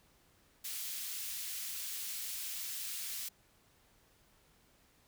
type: high-pass noise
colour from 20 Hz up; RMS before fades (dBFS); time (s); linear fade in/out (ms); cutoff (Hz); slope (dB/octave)
white; -41; 0.64-3.29; 10; 2400; 12
effects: pink hiss -68 dBFS RMS until 5.07 s